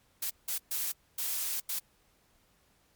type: noise bursts at uneven times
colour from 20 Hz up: blue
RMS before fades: -33 dBFS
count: 5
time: 0.22-0.3 / 0.48-0.58 / 0.71-0.92 / 1.18-1.6 / 1.69-1.79 s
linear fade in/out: 5 ms
effects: pink hiss -68 dBFS RMS until 2.95 s + MP3 96 kbps